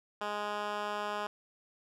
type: tone with band-pass filter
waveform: 10% pulse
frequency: 207.7 Hz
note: G#3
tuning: in tune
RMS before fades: -36 dBFS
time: 0.21-1.27 s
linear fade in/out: 5 ms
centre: 1300 Hz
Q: 0.64
effects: none